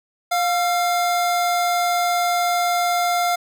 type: tone pair together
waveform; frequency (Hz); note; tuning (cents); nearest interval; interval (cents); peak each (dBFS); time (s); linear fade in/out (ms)
square; 706 / 1363.1; F5 / F6; +19 / -42; major seventh; 1139; -19 / -26; 0.31-3.36; 10
effects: none